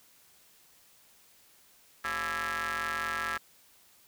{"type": "ring-modulated tone", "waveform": "sawtooth", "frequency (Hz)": 159.2, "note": "D#3", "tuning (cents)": 40, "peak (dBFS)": -24, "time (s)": [2.04, 3.38], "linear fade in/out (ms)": 10, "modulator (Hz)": 1490, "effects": ["white hiss -61 dBFS RMS until 4.07 s"]}